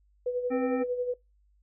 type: tone with tremolo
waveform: sine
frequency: 493.9 Hz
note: B4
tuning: in tune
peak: -25 dBFS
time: 0.26-1.14 s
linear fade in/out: 5 ms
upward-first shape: sine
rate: 11 Hz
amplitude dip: 55%
type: harmonic tone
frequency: 261.6 Hz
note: C4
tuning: in tune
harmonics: 1 / 3 / 5 / 7 / 9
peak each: -28 / -38 / -42 / -45 / -47 dBFS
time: 0.5-0.84 s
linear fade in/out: 20 ms
effects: noise-tail reverb RT60 0.2 s tail -22 dB re dry + added 50 Hz sine -62 dBFS peak until 1.62 s